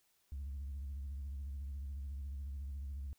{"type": "tone with vibrato", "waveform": "sine", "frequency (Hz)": 69.3, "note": "C#2", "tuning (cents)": 0, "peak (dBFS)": -38, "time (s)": [0.32, 3.13], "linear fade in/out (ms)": 0, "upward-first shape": "sine", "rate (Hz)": 14, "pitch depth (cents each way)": 100, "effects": ["tanh soft clip ceiling -38 dBFS", "white hiss -75 dBFS RMS until 3.18 s"]}